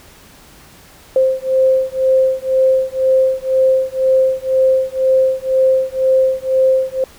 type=beating tone pair; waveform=sine; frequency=523.3 / 525.3 Hz; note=C5 / C5; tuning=0 / +7 cents; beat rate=2 Hz; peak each=-14 dBFS; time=1.16-7.04 s; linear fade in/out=2 ms; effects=pink hiss -43 dBFS RMS until 7.18 s

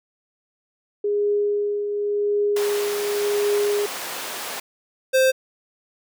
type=tone with tremolo; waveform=sine; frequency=411.5 Hz; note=G#4; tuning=16 cents flat; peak=-17 dBFS; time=1.04-3.86 s; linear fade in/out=5 ms; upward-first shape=triangle; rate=0.9 Hz; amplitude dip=50%
type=high-pass noise; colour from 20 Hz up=pink; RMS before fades=-31 dBFS; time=2.56-4.6 s; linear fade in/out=5 ms; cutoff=520 Hz; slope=12 dB/octave
type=tone; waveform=square; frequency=523.3 Hz; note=C5; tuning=in tune; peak=-15 dBFS; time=5.13-5.32 s; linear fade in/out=20 ms
effects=none

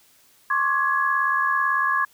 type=tone cluster; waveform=sine; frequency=1074 / 1152 / 1673 Hz; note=C6 / D6 / G#6; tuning=+45 / -34 / +12 cents; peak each=-23 / -25 / -22 dBFS; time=0.5-2.05 s; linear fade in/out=5 ms; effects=white hiss -57 dBFS RMS until 2.13 s

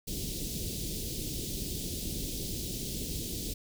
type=band-stop noise; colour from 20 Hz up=pink; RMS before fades=-36 dBFS; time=0.07-3.54 s; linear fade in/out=10 ms; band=410 to 3500 Hz; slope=24 dB/octave; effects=none

